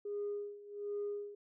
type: tone with tremolo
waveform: sine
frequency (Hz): 410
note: G#4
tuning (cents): -22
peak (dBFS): -34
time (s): 0.05-1.35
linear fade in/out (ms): 5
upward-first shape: sine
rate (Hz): 1.3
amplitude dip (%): 85
effects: tanh soft clip ceiling -32 dBFS